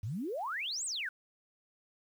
sine exponential two-way sweep, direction up then down, 91.8 to 8670 to 1436 Hz, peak -34 dBFS, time 0.03-1.09 s, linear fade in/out 5 ms, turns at 0.85 s, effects 10-bit

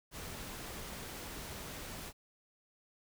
pink noise, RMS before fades -45 dBFS, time 0.11-2.13 s, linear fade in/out 50 ms, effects none

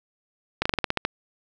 slowing click train, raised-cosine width 0.3 ms, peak -6 dBFS, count 9, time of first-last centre 0.62-1.05 s, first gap 35 ms, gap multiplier 1.12, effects none

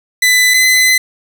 sawtooth tone pair in turn, 2000 / 2024 Hz, B6 / B6, +21 / +42 cents, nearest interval unison, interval 21 cents, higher second, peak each -4 dBFS, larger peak neither, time 0.22-0.54 / 0.54-0.98 s, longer second, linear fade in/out 5 ms, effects none

